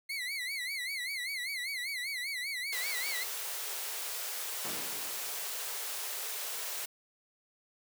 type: tone with vibrato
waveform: 30% pulse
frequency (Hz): 2100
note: C7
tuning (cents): +6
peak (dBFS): -32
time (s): 0.09-3.24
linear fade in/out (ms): 10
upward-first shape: sine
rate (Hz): 5.1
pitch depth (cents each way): 140
type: high-pass noise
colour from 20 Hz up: white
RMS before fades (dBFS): -38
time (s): 2.72-6.86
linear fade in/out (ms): 10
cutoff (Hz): 380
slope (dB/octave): 96
type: noise with exponential decay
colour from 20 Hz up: pink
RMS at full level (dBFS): -38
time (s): 4.64-5.89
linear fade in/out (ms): 5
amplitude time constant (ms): 270
effects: high-pass 200 Hz 12 dB/octave